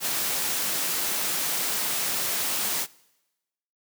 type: noise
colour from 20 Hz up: white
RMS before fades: -27 dBFS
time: 0-2.87 s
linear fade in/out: 50 ms
effects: noise-tail reverb RT60 1.0 s tail -23 dB re dry + high-pass 150 Hz 12 dB/octave